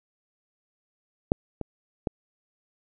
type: clicks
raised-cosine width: 2 ms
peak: -6 / -18 / -12 dBFS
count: 3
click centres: 1.319 / 1.613 / 2.072 s
effects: none